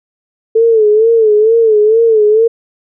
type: tone with vibrato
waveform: sine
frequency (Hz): 440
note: A4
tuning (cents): 0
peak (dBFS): -5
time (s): 0.55-2.48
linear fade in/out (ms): 10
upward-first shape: sine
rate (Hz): 2.2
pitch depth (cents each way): 86
effects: none